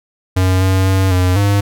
square tone with pitch steps, 93 / 94.5 / 95.2 / 91.2 / 100.9 Hz, F#2 / F#2 / F#2 / F#2 / G#2, +9 / +37 / +50 / -24 / -49 cents, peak -11 dBFS, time 0.36-1.61 s, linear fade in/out 10 ms, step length 250 ms, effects none

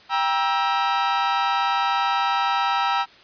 40% pulse chord, E diminished, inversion first, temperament just, 791.1 / 949.3 / 1318.5 Hz, G5 / Bb5 / E6, +16 / +31 / 0 cents, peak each -23 dBFS, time 0.09-3.06 s, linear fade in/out 50 ms, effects white hiss -49 dBFS RMS until 3.23 s + resampled to 11025 Hz

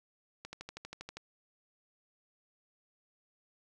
click train, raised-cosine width 0.2 ms, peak -26 dBFS, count 10, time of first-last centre 0.45-1.17 s, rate 12.5 Hz, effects none

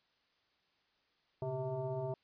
sine tone with frequency modulation, 392 Hz, G4, in tune, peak -35 dBFS, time 1.42-2.14 s, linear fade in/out 2 ms, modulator 256 Hz, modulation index 1.5, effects white hiss -75 dBFS RMS until 2.23 s + resampled to 11025 Hz

